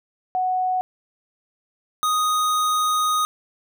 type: tone pair in turn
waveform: sine / square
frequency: 740 / 1244.5 Hz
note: F#5 / D#6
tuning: 0 / 0 cents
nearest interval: major sixth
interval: 900 cents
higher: second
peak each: -19 dBFS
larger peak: neither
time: 0.35-0.81 / 2.03-3.25 s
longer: second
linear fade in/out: 0 ms
effects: none